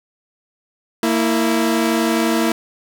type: tone pair together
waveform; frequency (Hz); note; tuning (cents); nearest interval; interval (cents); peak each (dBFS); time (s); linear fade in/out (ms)
sawtooth; 230 / 329; A#3 / E4; -23 / -3; tritone; 620; -14; 1.03-2.52; 2
effects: none